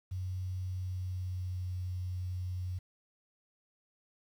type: tone with pitch glide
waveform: sine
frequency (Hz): 92.5 to 91.12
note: F#2 to F#2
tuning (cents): 0 to -26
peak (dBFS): -34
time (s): 0.11-2.79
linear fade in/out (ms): 10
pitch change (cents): -26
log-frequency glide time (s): 0.69-1.69
effects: 10-bit